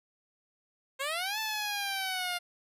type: linear two-way sweep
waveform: 10% pulse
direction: up then down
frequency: 523.3 to 881 to 701 Hz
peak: -23 dBFS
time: 0.99-2.39 s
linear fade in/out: 20 ms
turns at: 1.39 s
effects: resampled to 32000 Hz